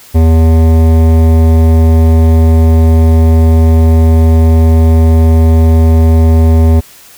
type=tone with hard clipping; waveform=sine; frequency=80.9 Hz; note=E2; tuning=32 cents flat; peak=-5 dBFS; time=0.14-6.81 s; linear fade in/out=20 ms; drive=15 dB; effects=white hiss -37 dBFS RMS until 7.17 s